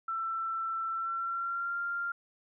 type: tone with pitch glide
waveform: sine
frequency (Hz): 1337 to 1392.2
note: E6 to F6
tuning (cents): +24 to -6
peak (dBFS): -31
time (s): 0.08-2.12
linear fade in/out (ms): 5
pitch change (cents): +70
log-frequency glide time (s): 0.9-1.79
effects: none